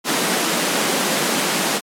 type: high-pass noise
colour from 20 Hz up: pink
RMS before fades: -19 dBFS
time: 0.04-1.81 s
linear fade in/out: 50 ms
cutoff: 170 Hz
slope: 48 dB/octave
effects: low-pass 12000 Hz 12 dB/octave + MP3 96 kbps